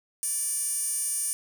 15% pulse tone with high-pass filter, 583 Hz, D5, 13 cents flat, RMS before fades -29 dBFS, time 0.23-1.33 s, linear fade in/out 0 ms, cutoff 8700 Hz, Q 4.3, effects 9-bit

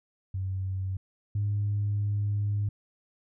sine tone pair in turn, 94.8 / 102.78 Hz, F#2 / G#2, +43 / -18 cents, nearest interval minor second, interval 139 cents, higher second, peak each -28 / -24 dBFS, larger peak second, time 0.34-0.97 / 1.35-2.69 s, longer second, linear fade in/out 5 ms, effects tanh soft clip ceiling -21 dBFS

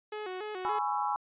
sawtooth tone with vibrato, 396 Hz, G4, 18 cents sharp, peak -32 dBFS, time 0.12-0.79 s, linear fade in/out 5 ms, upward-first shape square, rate 3.5 Hz, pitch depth 120 cents each way
sine chord, C# minor seventh, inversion second, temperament just, 831.5 / 997.9 / 1108.7 / 1330.5 Hz, G#5 / B5 / C#6 / E6, +2 / +18 / 0 / +16 cents, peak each -31 / -34 / -36 / -37 dBFS, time 0.65-1.16 s, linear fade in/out 0 ms
effects resampled to 8000 Hz

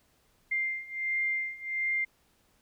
sine beating tone pair, 2100 / 2101.4 Hz, C7 / C7, +6 / +7 cents, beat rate 1.4 Hz, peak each -33 / -31 dBFS, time 0.51-2.05 s, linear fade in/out 10 ms, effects pink hiss -68 dBFS RMS until 2.61 s

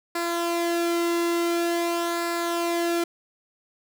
sawtooth tone with flanger, 341.3 Hz, F4, 40 cents flat, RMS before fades -25 dBFS, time 0.15-3.04 s, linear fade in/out 5 ms, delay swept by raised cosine 0.32 to 1.29 ms, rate 0.47 Hz, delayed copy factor -0.5, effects none

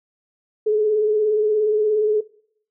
sine tone with vibrato, 426.7 Hz, G#4, 47 cents sharp, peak -15 dBFS, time 0.66-2.21 s, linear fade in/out 10 ms, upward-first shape sine, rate 17 Hz, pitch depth 32 cents each way, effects noise-tail reverb RT60 0.6 s tail -19 dB re dry

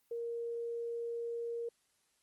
sine tone, 467.8 Hz, A#4, 6 cents sharp, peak -36 dBFS, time 0.11-1.69 s, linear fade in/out 5 ms, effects white hiss -75 dBFS RMS until 2.22 s + Opus 24 kbps

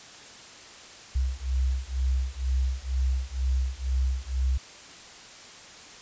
sine beating tone pair, 63.9 / 66 Hz, C2 / C2, -40 / +16 cents, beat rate 2.1 Hz, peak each -27 dBFS, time 1.15-4.58 s, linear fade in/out 10 ms, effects white hiss -46 dBFS RMS until 6.01 s + resampled to 16000 Hz

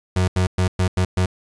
35% pulse tone bursts at uneven times, 92 Hz, F#2, 9 cents flat, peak -14 dBFS, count 6, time 0.16-0.28 / 0.36-0.47 / 0.58-0.68 / 0.79-0.88 / 0.97-1.05 / 1.17-1.26 s, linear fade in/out 5 ms, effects resampled to 22050 Hz + 8-bit

